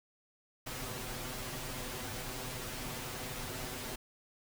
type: noise with comb filter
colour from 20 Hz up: pink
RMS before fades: -41 dBFS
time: 0.66-3.96 s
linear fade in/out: 10 ms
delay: 7.9 ms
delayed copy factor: +0.8
effects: none